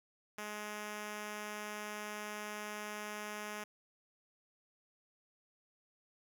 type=tone; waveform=5% pulse; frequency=210 Hz; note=G#3; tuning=19 cents sharp; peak=-30 dBFS; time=0.38-3.64 s; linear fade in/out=5 ms; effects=none